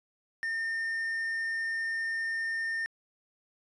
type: tone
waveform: triangle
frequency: 1815 Hz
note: A#6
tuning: 47 cents flat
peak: -28 dBFS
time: 0.43-2.86 s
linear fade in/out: 0 ms
effects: resampled to 24000 Hz